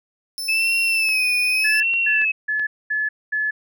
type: tone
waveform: sawtooth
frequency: 5290 Hz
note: E8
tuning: 5 cents sharp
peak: -23 dBFS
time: 0.38-1.8 s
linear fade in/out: 0 ms
type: tone with vibrato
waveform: sine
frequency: 2596 Hz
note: E7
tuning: 27 cents flat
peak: -17 dBFS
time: 0.48-2.32 s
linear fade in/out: 10 ms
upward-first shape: sine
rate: 0.84 Hz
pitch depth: 91 cents each way
type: clicks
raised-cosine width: 0.3 ms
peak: -22 dBFS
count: 4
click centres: 1.089 / 1.938 / 2.217 / 2.596 s
type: tone bursts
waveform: sine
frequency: 1718 Hz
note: A6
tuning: 42 cents flat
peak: -19 dBFS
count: 5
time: 1.64-3.51 s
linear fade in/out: 10 ms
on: 190 ms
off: 230 ms
effects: none

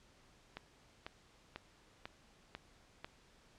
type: click train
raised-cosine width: 0.3 ms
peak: -28 dBFS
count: 6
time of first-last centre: 0.57-3.045 s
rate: 2.02 Hz
effects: pink hiss -66 dBFS RMS until 3.58 s + low-pass 7000 Hz 12 dB/octave

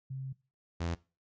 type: tone pair in turn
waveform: sine / sawtooth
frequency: 133.1 / 84.62 Hz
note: C3 / E2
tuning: +30 / +46 cents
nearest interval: minor sixth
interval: 784 cents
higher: first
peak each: -36 / -28 dBFS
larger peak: second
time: 0.1-0.33 / 0.8-0.95 s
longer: first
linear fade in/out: 10 ms
effects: noise-tail reverb RT60 0.3 s tail -20 dB re dry + resampled to 16000 Hz

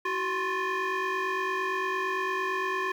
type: tone with frequency modulation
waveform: sine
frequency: 329.6 Hz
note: E4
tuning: in tune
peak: -24 dBFS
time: 0.05-2.92 s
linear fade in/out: 5 ms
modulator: 708 Hz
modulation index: 2.6
effects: tanh soft clip ceiling -26 dBFS + 9-bit

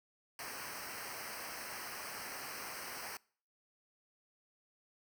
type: noise with comb filter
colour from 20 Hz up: pink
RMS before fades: -45 dBFS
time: 0.39-3.17 s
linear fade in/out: 2 ms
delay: 0.28 ms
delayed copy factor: -1
effects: noise-tail reverb RT60 0.5 s tail -25 dB re dry

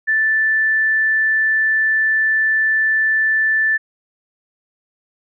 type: tone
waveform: sine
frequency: 1760 Hz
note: A6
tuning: in tune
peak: -13 dBFS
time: 0.07-3.78 s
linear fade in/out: 20 ms
effects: none

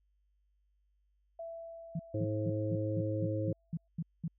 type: tone with exponential decay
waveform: sine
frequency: 665 Hz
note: E5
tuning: 15 cents sharp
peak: -39 dBFS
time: 1.39-3.88 s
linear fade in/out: 5 ms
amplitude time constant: 540 ms
type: tone bursts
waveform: sine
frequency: 164.81 Hz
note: E3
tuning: in tune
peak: -32 dBFS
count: 10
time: 1.95-4.28 s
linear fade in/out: 5 ms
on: 44 ms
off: 210 ms
type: harmonic tone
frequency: 106.8 Hz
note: G#2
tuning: 49 cents sharp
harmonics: 1 / 3 / 4 / 5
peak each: -34 / -37 / -45 / -37 dBFS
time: 2.14-3.53 s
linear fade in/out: 5 ms
effects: added 50 Hz sine -70 dBFS peak until 4.38 s

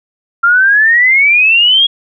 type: exponential sweep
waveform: sine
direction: up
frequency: 1370 to 3322 Hz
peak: -5 dBFS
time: 0.43-1.87 s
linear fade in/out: 10 ms
effects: none

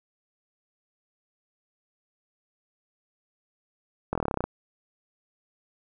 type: slowing click train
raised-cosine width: 1 ms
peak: -12 dBFS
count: 12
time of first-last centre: 4.13-4.44 s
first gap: 23 ms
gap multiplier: 1.04
effects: none

